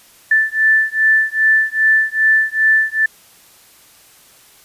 sine beating tone pair, 1760 / 1762.5 Hz, A6 / A6, 0 / +2 cents, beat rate 2.5 Hz, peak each -14 dBFS, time 0.31-3.06 s, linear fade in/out 5 ms, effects white hiss -47 dBFS RMS until 4.64 s + resampled to 32000 Hz

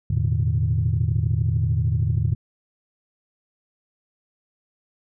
sine tone cluster, 83.5 / 110.9 / 123.9 / 150.4 Hz, E2 / A2 / B2 / D3, +23 / +14 / +6 / +42 cents, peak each -23 / -21 / -26 / -25 dBFS, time 0.1-2.35 s, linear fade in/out 5 ms, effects tanh soft clip ceiling -11 dBFS

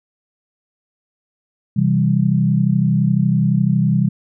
sine chord, C major, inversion none, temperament equal with one note detuned, 130.81 / 164.81 / 196.68 Hz, C3 / E3 / G3, 0 / 0 / +6 cents, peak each -17 dBFS, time 1.76-4.09 s, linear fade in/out 10 ms, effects none

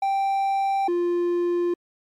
triangle tone pair in turn, 784 / 349.2 Hz, G5 / F4, 0 / 0 cents, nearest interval octave + major second, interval 1400 cents, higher first, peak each -18 / -18 dBFS, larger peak neither, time 0.02-0.88 / 0.88-1.74 s, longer neither, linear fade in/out 5 ms, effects MP3 64 kbps

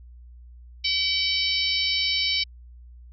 harmonic tone with a mistuned harmonic, 762 Hz, G5, 49 cents flat, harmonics 3 / 4 / 5 / 6 / 7, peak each -28 / -28 / -28 / -28 / -28 dBFS, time 0.84-2.44 s, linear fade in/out 10 ms, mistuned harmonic 5, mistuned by +25 cents, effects added 60 Hz sine -43 dBFS peak until 3.12 s

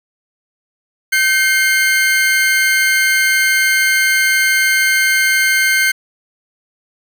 40% pulse tone pair together, 1545 / 2126 Hz, G6 / C7, -26 / +27 cents, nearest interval tritone, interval 553 cents, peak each -13 dBFS, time 1.12-5.92 s, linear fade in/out 10 ms, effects none

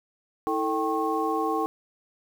sine tone cluster, 322.3 / 442.5 / 781 / 1086 Hz, E4 / A4 / G5 / C#6, -39 / +10 / -7 / -36 cents, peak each -29 dBFS, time 0.47-1.66 s, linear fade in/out 0 ms, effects 8-bit

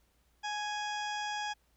harmonic tone with a mistuned harmonic, 830.6 Hz, G#5, in tune, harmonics 1 / 2 / 3 / 4 / 6 / 7 / 8 / 9, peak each -36 / -40 / -46 / -43 / -47 / -52 / -54 / -58 dBFS, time 0.43-1.54 s, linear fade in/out 20 ms, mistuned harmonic 1, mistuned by +15 cents, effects added 58 Hz sine -70 dBFS peak until 1.76 s + pink hiss -73 dBFS RMS until 1.76 s

